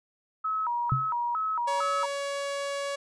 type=tone with vibrato; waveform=sine; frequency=1108.7 Hz; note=C#6; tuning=in tune; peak=-26 dBFS; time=0.44-2.06 s; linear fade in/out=10 ms; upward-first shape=square; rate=2.2 Hz; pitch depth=260 cents each way
type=tone with exponential decay; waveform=sine; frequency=132.1 Hz; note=C3; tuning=17 cents sharp; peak=-19 dBFS; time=0.92-1.11 s; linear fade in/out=0 ms; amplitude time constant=41 ms
type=tone; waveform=sawtooth; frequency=562 Hz; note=C#5; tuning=24 cents sharp; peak=-26 dBFS; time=1.67-2.96 s; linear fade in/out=10 ms
effects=resampled to 22050 Hz